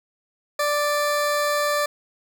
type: tone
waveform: 20% pulse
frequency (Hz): 587.3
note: D5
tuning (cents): 0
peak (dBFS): -15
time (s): 0.59-1.86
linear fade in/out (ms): 5
effects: 8-bit